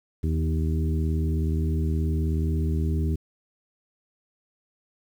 harmonic tone with a mistuned harmonic, 79 Hz, D#2, 27 cents sharp, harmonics 1 / 2 / 3 / 4 / 5, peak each -23 / -29 / -33 / -35 / -37 dBFS, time 0.23-3.16 s, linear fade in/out 10 ms, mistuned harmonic 3, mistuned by +17 cents, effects 9-bit

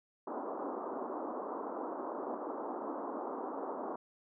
pink band-pass noise, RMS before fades -40 dBFS, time 0.27-3.96 s, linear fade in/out 5 ms, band 250 to 1200 Hz, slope 48 dB/octave, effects none

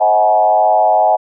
sine tone with frequency modulation, 740 Hz, F#5, in tune, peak -8 dBFS, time 0-1.17 s, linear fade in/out 20 ms, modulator 102 Hz, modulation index 1.3, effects none

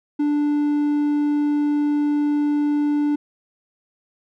triangle tone, 293.7 Hz, D4, in tune, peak -15 dBFS, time 0.19-3.16 s, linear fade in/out 10 ms, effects none

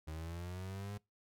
35% pulse linear sweep, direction up, 77 to 103.6 Hz, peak -40 dBFS, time 0.07-0.98 s, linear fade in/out 10 ms, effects noise-tail reverb RT60 0.2 s tail -24 dB re dry

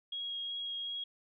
sine tone with vibrato, 3288 Hz, G#7, 18 cents flat, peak -36 dBFS, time 0.12-1.04 s, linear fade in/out 5 ms, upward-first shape sine, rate 2.7 Hz, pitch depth 9 cents each way, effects none

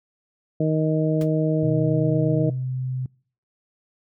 harmonic tone, 156.5 Hz, D#3, 10 cents sharp, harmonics 1 / 2 / 3 / 4, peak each -21 / -24 / -26 / -27 dBFS, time 0.6-2.5 s, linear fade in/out 5 ms
pink noise with exponential decay, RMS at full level -35 dBFS, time 1.21-1.29 s, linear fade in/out 2 ms, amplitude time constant 16 ms
sine tone with pitch glide, 125.6 to 128.54 Hz, B2 to C3, +30 to -30 cents, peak -24 dBFS, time 1.63-3.06 s, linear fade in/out 2 ms, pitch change +40 cents, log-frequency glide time 1.79-2.1 s
effects noise-tail reverb RT60 0.5 s tail -26 dB re dry

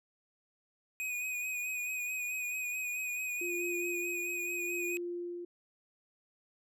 square tone with vibrato, 2489 Hz, D#7, in tune, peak -35 dBFS, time 1-4.97 s, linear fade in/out 0 ms, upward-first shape sine, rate 4.6 Hz, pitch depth 32 cents each way
sine tone with tremolo, 349.2 Hz, F4, in tune, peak -35 dBFS, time 3.41-5.45 s, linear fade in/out 5 ms, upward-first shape sine, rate 0.77 Hz, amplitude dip 60%
effects none

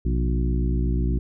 harmonic tone with a mistuned harmonic, 60.5 Hz, B1, 35 cents flat, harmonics 1 / 2 / 3 / 4 / 5 / 6, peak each -21 / -28 / -30 / -32 / -33 / -35 dBFS, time 0.05-1.19 s, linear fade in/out 5 ms, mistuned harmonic 2, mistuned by +110 cents, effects none

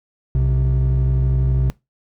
triangle tone pair together, 62 / 130.13 Hz, B1 / C3, +7 / -9 cents, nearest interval octave + minor second, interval 1284 cents, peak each -14 dBFS, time 0.35-1.7 s, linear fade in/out 0 ms, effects noise-tail reverb RT60 0.2 s tail -23 dB re dry + tanh soft clip ceiling -9 dBFS

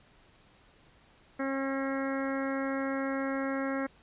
harmonic tone, 270.7 Hz, C#4, 41 cents flat, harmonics 1 / 2 / 3 / 4 / 5 / 6 / 7 / 8, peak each -32 / -35 / -43 / -43 / -41 / -42 / -43 / -46 dBFS, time 1.39-3.87 s, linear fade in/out 10 ms, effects pink hiss -61 dBFS RMS until 4.02 s + resampled to 8000 Hz

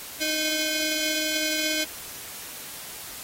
10% pulse ring-modulated tone, 930 Hz, A#5, 4 cents flat, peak -13 dBFS, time 0.2-1.85 s, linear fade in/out 20 ms, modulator 1240 Hz, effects white hiss -39 dBFS RMS until 3.23 s + AAC 48 kbps

